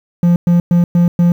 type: tone bursts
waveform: triangle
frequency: 173.5 Hz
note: F3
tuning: 11 cents flat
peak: -5 dBFS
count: 5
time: 0.23-1.32 s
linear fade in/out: 2 ms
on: 130 ms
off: 110 ms
effects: 7-bit